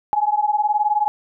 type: beating tone pair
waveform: sine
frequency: 830.6 / 849.6 Hz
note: G#5 / G#5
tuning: 0 / +39 cents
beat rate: 19 Hz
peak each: -19 dBFS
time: 0.13-1.08 s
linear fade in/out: 0 ms
effects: none